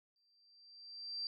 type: tone with exponential growth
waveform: sine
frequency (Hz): 4699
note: D8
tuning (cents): 0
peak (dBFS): -36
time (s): 0.16-1.27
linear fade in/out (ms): 1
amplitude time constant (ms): 240
effects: none